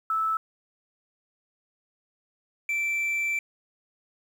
sine / triangle tone pair in turn, 1311 / 2336 Hz, E6 / D7, -10 / -10 cents, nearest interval minor seventh, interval 1000 cents, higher second, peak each -23 dBFS, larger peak neither, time 0.1-0.37 / 2.69-3.39 s, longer second, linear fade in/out 2 ms, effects 9-bit

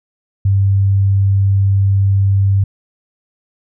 sine tone, 98.2 Hz, G2, 4 cents sharp, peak -9 dBFS, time 0.45-2.64 s, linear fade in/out 5 ms, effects none

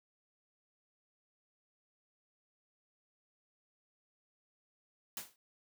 white noise with exponential decay, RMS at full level -38 dBFS, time 5.17-5.36 s, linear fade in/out 1 ms, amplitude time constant 41 ms, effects high-pass 100 Hz 12 dB/octave

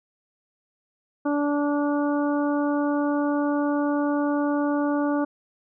harmonic tone, 290.2 Hz, D4, 21 cents flat, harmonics 1 / 2 / 3 / 4 / 5, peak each -22 / -28 / -32 / -34 / -36 dBFS, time 1.25-5.25 s, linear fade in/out 10 ms, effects none

